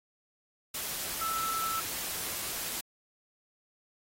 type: tone in noise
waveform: sine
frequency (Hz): 1321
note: E6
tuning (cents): +3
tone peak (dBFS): -31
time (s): 1.21-1.8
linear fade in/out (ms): 5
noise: white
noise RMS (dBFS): -36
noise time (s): 0.74-2.81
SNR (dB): +2
effects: AAC 48 kbps

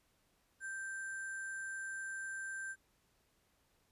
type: tone with sample-and-hold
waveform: sine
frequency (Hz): 1568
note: G6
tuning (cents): 0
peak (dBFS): -40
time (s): 0.6-2.76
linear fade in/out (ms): 50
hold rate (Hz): 8820
effects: pink hiss -75 dBFS RMS until 3.91 s + resampled to 32000 Hz

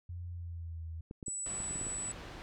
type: tone with pitch glide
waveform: sine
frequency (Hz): 87.31 to 81.46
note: F2 to E2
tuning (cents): 0 to -20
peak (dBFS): -39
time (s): 0.09-1.01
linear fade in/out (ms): 5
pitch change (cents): -120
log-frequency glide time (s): 0.29-0.85
type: clicks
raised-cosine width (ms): 3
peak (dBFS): -30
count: 8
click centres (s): 1.111 / 1.228 / 1.282 / 1.603 / 1.71 / 1.758 / 1.814 / 1.868
type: tone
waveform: sine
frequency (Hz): 7902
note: B8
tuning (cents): 0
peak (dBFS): -36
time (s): 1.26-2.12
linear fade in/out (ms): 5
type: low-pass noise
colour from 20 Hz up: pink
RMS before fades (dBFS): -47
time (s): 1.46-2.42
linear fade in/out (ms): 0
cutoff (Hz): 3800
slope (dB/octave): 12
effects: none

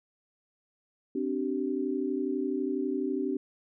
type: chord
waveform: sine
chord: C suspended second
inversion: none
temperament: equal with one note detuned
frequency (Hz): 261.6 / 293.7 / 383.9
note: C4 / D4 / G4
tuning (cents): 0 / 0 / -36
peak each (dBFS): -32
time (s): 1.15-3.37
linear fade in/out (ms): 5
effects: none

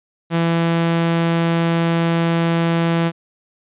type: tone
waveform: sawtooth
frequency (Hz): 167.2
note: E3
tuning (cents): +25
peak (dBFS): -11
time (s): 0.3-3.12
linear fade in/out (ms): 50
effects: resampled to 8000 Hz

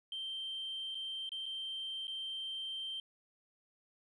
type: tone with dropouts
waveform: sine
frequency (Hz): 3136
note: G7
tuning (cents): 0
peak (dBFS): -37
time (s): 0.12-3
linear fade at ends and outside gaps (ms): 2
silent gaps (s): 0.947-0.952 / 1.292-1.318 / 1.458-1.462 / 2.071-2.079
effects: tanh soft clip ceiling -35 dBFS

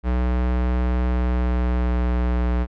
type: tone with pitch glide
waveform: square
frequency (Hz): 61.74 to 60.82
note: B1 to B1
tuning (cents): 0 to -26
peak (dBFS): -19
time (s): 0.03-2.67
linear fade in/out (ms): 50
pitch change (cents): -26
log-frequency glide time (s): 1.05-2.23
effects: low-pass 2000 Hz 12 dB/octave

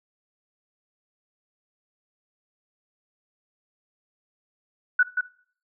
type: tone with echo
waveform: sine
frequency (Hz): 1480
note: F#6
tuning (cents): 0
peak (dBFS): -14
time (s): 4.99-5.03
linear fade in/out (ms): 5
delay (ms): 180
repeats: 1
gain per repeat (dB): -6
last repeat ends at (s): 5.21
effects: noise-tail reverb RT60 0.5 s tail -19 dB re dry

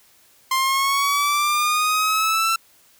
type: linear sweep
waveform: sawtooth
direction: up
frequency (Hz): 1046.5 to 1344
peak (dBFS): -14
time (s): 0.51-2.56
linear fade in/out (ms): 5
effects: white hiss -55 dBFS RMS until 2.99 s

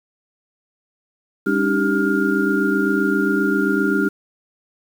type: tone cluster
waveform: sine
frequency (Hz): 200.3 / 281.3 / 308.9 / 391.2 / 1411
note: G3 / C#4 / D#4 / G4 / F6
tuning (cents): +38 / +26 / -12 / -4 / +17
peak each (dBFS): -22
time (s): 1.46-4.09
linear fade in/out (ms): 10
effects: 7-bit

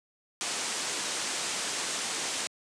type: low-pass noise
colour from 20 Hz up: white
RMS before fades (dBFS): -33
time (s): 0.41-2.47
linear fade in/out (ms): 0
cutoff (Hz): 8900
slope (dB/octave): 48
effects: high-pass 200 Hz 12 dB/octave

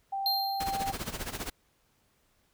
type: tone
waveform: sine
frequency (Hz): 784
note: G5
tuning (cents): 0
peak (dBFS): -30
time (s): 0.12-0.92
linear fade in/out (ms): 10
type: tone with exponential decay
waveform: square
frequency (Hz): 4184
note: C8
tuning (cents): -1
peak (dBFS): -25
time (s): 0.26-1.14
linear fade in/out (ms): 1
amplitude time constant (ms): 190
type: noise with tremolo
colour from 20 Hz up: pink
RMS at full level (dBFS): -34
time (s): 0.6-1.5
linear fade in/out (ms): 5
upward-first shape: sine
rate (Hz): 15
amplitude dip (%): 80
effects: pink hiss -70 dBFS RMS until 2.53 s

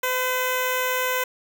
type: tone with notch filter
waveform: 5% pulse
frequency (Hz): 508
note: B4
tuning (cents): +49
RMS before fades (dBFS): -24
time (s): 0.03-1.24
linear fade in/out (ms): 5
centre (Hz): 4600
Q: 0.53
effects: none

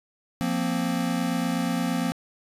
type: chord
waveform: square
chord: F suspended fourth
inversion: none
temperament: equal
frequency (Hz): 174.61 / 233.1 / 261.6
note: F3 / Bb3 / C4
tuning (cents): 0 / 0 / 0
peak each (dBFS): -29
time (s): 0.41-2.12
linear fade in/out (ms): 0
effects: resampled to 32000 Hz + 9-bit

